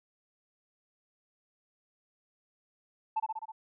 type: tone with echo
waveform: sine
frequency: 880 Hz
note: A5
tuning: in tune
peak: -25 dBFS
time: 3.16-3.2 s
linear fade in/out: 10 ms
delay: 64 ms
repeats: 5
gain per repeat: -3 dB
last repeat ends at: 3.52 s
effects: tanh soft clip ceiling -24 dBFS